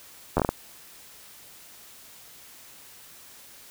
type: slowing click train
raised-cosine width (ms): 1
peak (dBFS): -8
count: 6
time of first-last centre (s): 0.37-0.49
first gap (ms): 11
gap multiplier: 1.4
effects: white hiss -49 dBFS RMS until 3.7 s